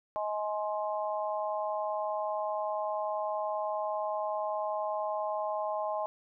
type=harmonic tone; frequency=210.3 Hz; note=G#3; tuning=22 cents sharp; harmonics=3 / 4 / 5; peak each=-33 / -35 / -37 dBFS; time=0.16-6.06 s; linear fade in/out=0 ms; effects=none